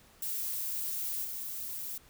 violet noise with level steps, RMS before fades -35 / -39 dBFS, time 0.22-1.98 s, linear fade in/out 5 ms, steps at 1.24 s, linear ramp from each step 10 ms, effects pink hiss -60 dBFS RMS until 2.09 s

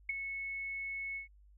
sine tone with ADSR envelope, 2200 Hz, C#7, 14 cents flat, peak -29 dBFS, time 0.09-1.28 s, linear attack 5 ms, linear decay 19 ms, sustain -8 dB, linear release 120 ms, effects added 50 Hz sine -58 dBFS peak until 1.57 s

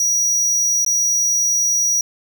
square tone with dropouts, 5790 Hz, F#8, 38 cents flat, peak -15 dBFS, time 0-2.01 s, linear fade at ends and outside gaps 2 ms, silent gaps 0.848-0.863 s, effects none

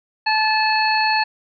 harmonic tone, 868 Hz, A5, 24 cents flat, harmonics 1 / 2 / 3 / 5, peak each -18 / -22 / -23 / -23 dBFS, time 0.26-1.24 s, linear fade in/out 10 ms, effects none

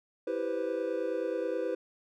triangle chord, C major seventh, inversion first, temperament equal, 329.6 / 392 / 493.9 / 523.3 Hz, E4 / G4 / B4 / C5, 0 / 0 / 0 / 0 cents, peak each -35 / -35 / -31 / -35 dBFS, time 0.27-1.75 s, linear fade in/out 5 ms, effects none

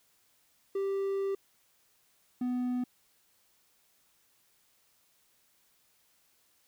triangle tone pair in turn, 392 / 248.5 Hz, G4 / B3, 0 / +11 cents, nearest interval minor sixth, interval 789 cents, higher first, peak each -27 dBFS, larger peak neither, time 0.75-1.35 / 2.41-2.84 s, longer first, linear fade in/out 5 ms, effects white hiss -69 dBFS RMS until 6.67 s

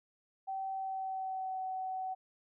sine tone with pitch glide, 770 to 753.3 Hz, G5 to F#5, -31 to +31 cents, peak -35 dBFS, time 0.47-2.15 s, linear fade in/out 20 ms, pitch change -38 cents, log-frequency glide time 0.72-1.64 s, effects none

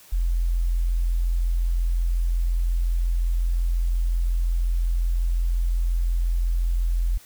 sine tone, 42.8 Hz, F1, 34 cents flat, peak -19 dBFS, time 0.12-7.18 s, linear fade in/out 10 ms, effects white hiss -50 dBFS RMS until 7.25 s

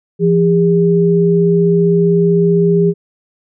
sine tone pair together, 170.3 / 404.7 Hz, F3 / G#4, -43 / -45 cents, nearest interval octave + minor third, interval 1498 cents, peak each -11 dBFS, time 0.19-2.94 s, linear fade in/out 50 ms, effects none

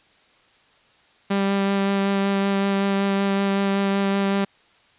sawtooth tone with vibrato, 197.3 Hz, G3, 11 cents sharp, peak -15 dBFS, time 1.3-4.45 s, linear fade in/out 10 ms, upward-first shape sine, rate 5.3 Hz, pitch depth 10 cents each way, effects white hiss -57 dBFS RMS until 4.98 s + resampled to 8000 Hz

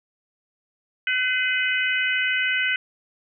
sine tone cluster, 1517 / 2049 / 2522 / 2981 Hz, F#6 / C7 / D#7 / F#7, +43 / -37 / +23 / +12 cents, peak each -24 / -25 / -27 / -28 dBFS, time 1.07-2.76 s, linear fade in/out 2 ms, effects none

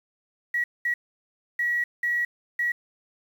sine tone bursts at uneven times, 1920 Hz, B6, 49 cents flat, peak -22 dBFS, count 5, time 0.54-0.64 / 0.85-0.94 / 1.59-1.84 / 2.03-2.25 / 2.59-2.72 s, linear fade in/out 5 ms, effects 8-bit

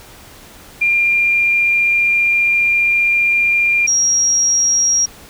sine tone pair in turn, 2395 / 5644 Hz, D7 / F8, +33 / +17 cents, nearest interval octave + minor third, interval 1484 cents, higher second, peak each -11 / -11 dBFS, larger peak neither, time 0.81-3.87 / 3.87-5.06 s, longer first, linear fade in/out 10 ms, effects pink hiss -40 dBFS RMS until 5.29 s

